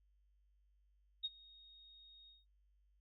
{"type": "tone with ADSR envelope", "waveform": "sine", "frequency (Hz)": 3733, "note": "A#7", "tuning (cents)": 2, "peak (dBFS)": -34, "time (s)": [1.23, 2.45], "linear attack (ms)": 20, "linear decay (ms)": 33, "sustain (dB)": -24, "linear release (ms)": 170, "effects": ["noise-tail reverb RT60 0.1 s tail -18 dB re dry", "added 50 Hz sine -70 dBFS peak until 3 s"]}